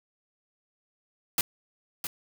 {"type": "noise with echo", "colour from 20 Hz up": "white", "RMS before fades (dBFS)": -24, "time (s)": [1.38, 1.41], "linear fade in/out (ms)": 2, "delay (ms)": 660, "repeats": 1, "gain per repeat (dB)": -9, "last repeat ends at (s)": 2.07, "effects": []}